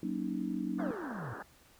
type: chord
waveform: sine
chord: D# minor seventh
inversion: first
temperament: just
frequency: 186.68 / 233.3 / 280 / 311.1 Hz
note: F#3 / A#3 / C#4 / D#4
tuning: +16 / +2 / +18 / 0 cents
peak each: -38 dBFS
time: 0.03-0.91 s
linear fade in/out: 2 ms
type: band-pass noise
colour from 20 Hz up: white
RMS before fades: -44 dBFS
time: 0.78-1.43 s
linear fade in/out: 10 ms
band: 170 to 1700 Hz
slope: 96 dB/octave
type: exponential sweep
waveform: triangle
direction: down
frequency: 739 to 107.2 Hz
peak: -37 dBFS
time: 0.79-1.34 s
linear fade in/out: 10 ms
effects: pink hiss -62 dBFS RMS until 1.79 s